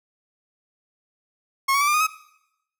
30% pulse tone with pitch steps, 1087 / 1122.1 / 1158.3 / 1195.7 / 1234.3 / 1274.1 Hz, C#6 / C#6 / D6 / D6 / D#6 / D#6, -34 / +21 / -24 / +31 / -14 / +41 cents, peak -15 dBFS, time 1.68-2.07 s, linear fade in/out 10 ms, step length 65 ms, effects noise-tail reverb RT60 0.8 s tail -19 dB re dry

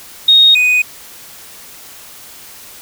sine / triangle tone pair in turn, 3729 / 2489 Hz, A#7 / D#7, 0 / 0 cents, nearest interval perfect fifth, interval 700 cents, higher first, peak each -4 / -7 dBFS, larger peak first, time 0.28-0.55 / 0.55-0.82 s, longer neither, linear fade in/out 5 ms, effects white hiss -36 dBFS RMS until 2.81 s

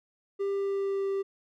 triangle tone with pitch glide, 396.7 to 391.9 Hz, G4 to G4, +21 to 0 cents, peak -25 dBFS, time 0.39-1.23 s, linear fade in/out 20 ms, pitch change -21 cents, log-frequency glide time 0.5-1.08 s, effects none

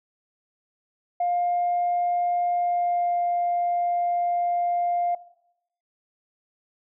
sine tone with pitch glide, 705 to 700.9 Hz, F5 to F5, +16 to +6 cents, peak -20 dBFS, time 1.2-5.15 s, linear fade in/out 5 ms, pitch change -10 cents, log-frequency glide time 2.52-3.19 s, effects noise-tail reverb RT60 0.8 s tail -19 dB re dry + tanh soft clip ceiling -17 dBFS

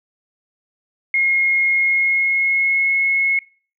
sine tone with pitch glide, 2151 to 2177 Hz, C7 to C#7, +47 to -32 cents, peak -14 dBFS, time 1.14-3.39 s, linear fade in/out 2 ms, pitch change +21 cents, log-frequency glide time 1.75-2.91 s, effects noise-tail reverb RT60 0.4 s tail -22 dB re dry

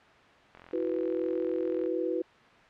click train, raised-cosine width 0.3 ms, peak -31 dBFS, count 58, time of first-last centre 0.55-1.86 s, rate 43.5 Hz
sine chord, E suspended second, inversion none, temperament just, 329.6 / 370.8 / 494.4 Hz, E4 / F#4 / B4, 0 / +4 / +2 cents, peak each -32 dBFS, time 0.73-2.22 s, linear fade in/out 5 ms
effects white hiss -55 dBFS RMS until 2.69 s + low-pass 2000 Hz 12 dB/octave

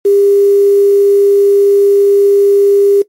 sine tone with quantisation, 401.5 Hz, G4, 41 cents sharp, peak -5 dBFS, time 0.05-3.02 s, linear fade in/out 5 ms, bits 5, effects noise-tail reverb RT60 0.1 s tail -17 dB re dry + MP3 64 kbps

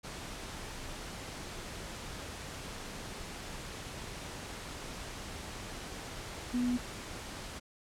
sine tone in noise, 246 Hz, B3, 7 cents flat, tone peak -28 dBFS, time 6.53-6.78 s, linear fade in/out 20 ms, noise pink, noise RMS -43 dBFS, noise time 0.03-7.6 s, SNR +12 dB, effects low-pass 9000 Hz 12 dB/octave

